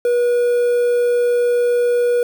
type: tone with quantisation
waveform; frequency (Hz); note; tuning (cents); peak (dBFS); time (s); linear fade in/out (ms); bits
triangle; 483.7; B4; -36; -11; 0.05-2.23; 2; 6
effects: none